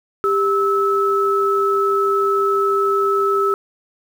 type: tone pair together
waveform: sine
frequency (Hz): 396.6 / 1302.8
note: G4 / E6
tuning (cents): +20 / -21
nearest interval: octave + major sixth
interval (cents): 2059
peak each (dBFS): -17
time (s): 0.24-3.54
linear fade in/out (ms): 0
effects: 7-bit